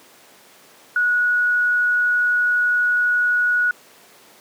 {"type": "tone", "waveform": "sine", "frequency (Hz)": 1461, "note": "F#6", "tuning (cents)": -22, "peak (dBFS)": -15, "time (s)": [0.96, 3.71], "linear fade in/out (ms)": 2, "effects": ["pink hiss -48 dBFS RMS until 4.4 s", "high-pass 300 Hz 12 dB/octave"]}